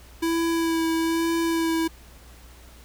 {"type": "tone with vibrato", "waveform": "square", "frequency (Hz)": 329.6, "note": "E4", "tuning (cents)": 0, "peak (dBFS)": -22, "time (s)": [0.22, 1.88], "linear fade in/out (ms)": 10, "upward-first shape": "sine", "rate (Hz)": 1.1, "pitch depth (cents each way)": 16, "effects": ["added 60 Hz sine -47 dBFS peak until 2.84 s", "pink hiss -51 dBFS RMS until 2.84 s"]}